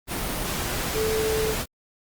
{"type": "tone in noise", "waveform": "sine", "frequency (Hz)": 437.8, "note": "A4", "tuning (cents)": -9, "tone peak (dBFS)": -23, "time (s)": [0.93, 1.55], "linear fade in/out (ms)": 50, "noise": "pink", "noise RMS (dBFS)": -28, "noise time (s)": [0.07, 1.66], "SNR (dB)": 2, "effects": ["Opus 32 kbps"]}